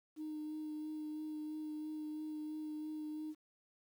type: tone with vibrato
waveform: sine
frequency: 306.8 Hz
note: D#4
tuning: 24 cents flat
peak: -39 dBFS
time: 0.16-3.35 s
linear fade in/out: 50 ms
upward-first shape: sine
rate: 3 Hz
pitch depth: 14 cents each way
effects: tanh soft clip ceiling -37 dBFS + 11-bit